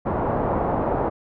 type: low-pass noise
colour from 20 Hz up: white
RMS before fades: -23 dBFS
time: 0.05-1.1 s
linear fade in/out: 20 ms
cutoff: 920 Hz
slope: 24 dB/octave
effects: none